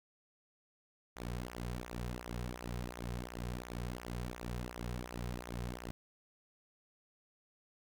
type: tone with flanger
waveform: sawtooth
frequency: 60.4 Hz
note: B1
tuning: 38 cents flat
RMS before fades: -42 dBFS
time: 1.16-5.91 s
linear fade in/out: 0 ms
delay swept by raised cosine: 0.22 to 3.52 ms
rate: 2.8 Hz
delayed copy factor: -0.8
effects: none

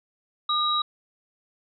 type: tone pair together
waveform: sine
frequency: 1215 / 3848 Hz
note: D#6 / B7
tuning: -42 / -46 cents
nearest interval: octave + minor sixth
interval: 1996 cents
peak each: -24 dBFS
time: 0.49-0.82 s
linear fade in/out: 5 ms
effects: none

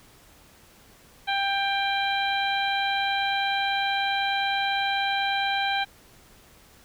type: harmonic tone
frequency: 791 Hz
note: G5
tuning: 15 cents sharp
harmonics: 1 / 2 / 3 / 4 / 5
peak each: -26 / -29 / -31 / -32 / -33 dBFS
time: 1.27-5.85 s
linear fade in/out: 20 ms
effects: pink hiss -54 dBFS RMS until 6.84 s

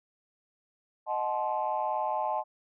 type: chord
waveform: sine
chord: D# diminished seventh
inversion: none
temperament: equal with one note detuned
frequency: 622.3 / 740 / 864.4 / 1046.5 Hz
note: D#5 / F#5 / A5 / C6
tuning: 0 / 0 / -31 / 0 cents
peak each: -33 / -34 / -30 / -35 dBFS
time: 1.06-2.44 s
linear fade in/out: 50 ms
effects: tanh soft clip ceiling -19 dBFS

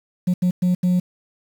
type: tone bursts at uneven times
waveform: sine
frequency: 180 Hz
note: F#3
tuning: 47 cents flat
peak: -12 dBFS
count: 4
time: 0.27-0.34 / 0.42-0.51 / 0.62-0.75 / 0.83-1 s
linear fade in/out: 10 ms
effects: tanh soft clip ceiling -14 dBFS + 7-bit

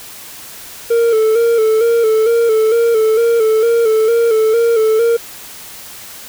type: tone with vibrato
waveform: triangle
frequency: 451.5 Hz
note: A4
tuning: 45 cents sharp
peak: -7 dBFS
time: 0.9-5.17 s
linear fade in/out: 10 ms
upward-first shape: square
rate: 2.2 Hz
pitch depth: 51 cents each way
effects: white hiss -33 dBFS RMS until 6.28 s

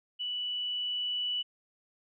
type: tone with level ramp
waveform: sine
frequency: 2960 Hz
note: F#7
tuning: in tune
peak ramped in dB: -32 to -29 dBFS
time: 0.19-1.43 s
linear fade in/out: 20 ms
effects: none

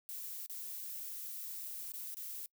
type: noise with dropouts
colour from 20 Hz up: violet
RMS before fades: -44 dBFS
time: 0.09-2.46 s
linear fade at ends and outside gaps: 0 ms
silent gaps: 0.462-0.497 / 1.92-1.937 / 2.144-2.169 s
effects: noise-tail reverb RT60 0.1 s tail -25 dB re dry

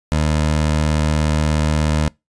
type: tone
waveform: 20% pulse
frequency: 76.7 Hz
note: D#2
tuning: 24 cents flat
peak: -10 dBFS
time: 0.12-2.08 s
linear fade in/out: 0 ms
effects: noise-tail reverb RT60 0.2 s tail -24 dB re dry + resampled to 22050 Hz

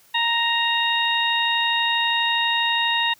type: harmonic tone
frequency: 932.3 Hz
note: A#5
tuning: in tune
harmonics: 1 / 2 / 3 / 4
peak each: -24 / -24 / -24 / -24 dBFS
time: 0.14-3.14 s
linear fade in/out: 10 ms
effects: white hiss -55 dBFS RMS until 3.19 s

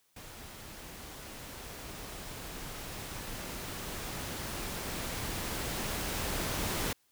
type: noise with level ramp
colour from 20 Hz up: pink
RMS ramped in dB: -48 to -33 dBFS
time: 0.16-6.93 s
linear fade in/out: 5 ms
effects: white hiss -71 dBFS RMS until 7.11 s

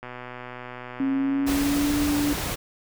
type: click train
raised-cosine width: 0.5 ms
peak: -22 dBFS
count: 196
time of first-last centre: 0.03-1.603 s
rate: 124 Hz
type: tone with pitch glide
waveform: sine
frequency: 270.3 to 291.4 Hz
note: C#4 to D4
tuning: -44 to -13 cents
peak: -21 dBFS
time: 1-2.33 s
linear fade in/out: 2 ms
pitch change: +131 cents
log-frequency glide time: 1.12-1.94 s
type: noise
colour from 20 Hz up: pink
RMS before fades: -29 dBFS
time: 1.46-2.56 s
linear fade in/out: 20 ms
effects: none

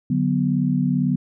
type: chord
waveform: sine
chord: B minor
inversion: first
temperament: equal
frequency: 146.83 / 185 / 246.9 Hz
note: D3 / F#3 / B3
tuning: 0 / 0 / 0 cents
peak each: -22 / -22 / -21 dBFS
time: 0.1-1.16 s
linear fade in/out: 5 ms
effects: none

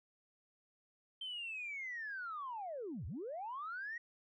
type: linear two-way sweep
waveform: sine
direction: down then up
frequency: 3136 to 64.7 to 1914 Hz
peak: -40 dBFS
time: 1.21-3.98 s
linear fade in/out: 5 ms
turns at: 3.06 s
effects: tanh soft clip ceiling -36 dBFS

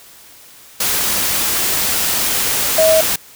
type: tone in noise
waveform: sine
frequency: 638 Hz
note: D#5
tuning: 43 cents sharp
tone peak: -9 dBFS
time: 2.78-3.01 s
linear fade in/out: 5 ms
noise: white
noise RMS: -17 dBFS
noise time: 0.8-3.16 s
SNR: +5 dB
effects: white hiss -42 dBFS RMS until 3.35 s

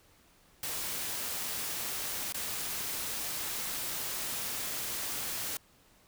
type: noise with dropouts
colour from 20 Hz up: white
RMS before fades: -36 dBFS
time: 0.63-5.57 s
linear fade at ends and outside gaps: 2 ms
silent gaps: 2.324-2.344 s
effects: pink hiss -63 dBFS RMS until 6.07 s

